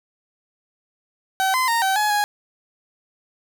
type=tone with pitch steps; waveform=30% pulse; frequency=765 / 1027 / 926 / 769 / 844 / 829 Hz; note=G5 / C6 / A#5 / G5 / G#5 / G#5; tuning=-42 / -33 / -12 / -33 / +28 / -3 cents; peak=-15 dBFS; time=1.4-2.24 s; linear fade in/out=0 ms; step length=140 ms; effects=none